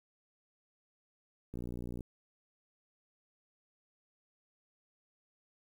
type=click train; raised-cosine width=3 ms; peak=-30 dBFS; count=29; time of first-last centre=1.54-2.007 s; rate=59.9 Hz; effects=10-bit